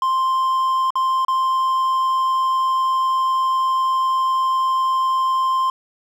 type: tone with dropouts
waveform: triangle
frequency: 1048 Hz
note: C6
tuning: 2 cents sharp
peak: -14 dBFS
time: 0.02-5.7 s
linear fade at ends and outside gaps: 2 ms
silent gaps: 0.905-0.955 / 1.249-1.282 s
effects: none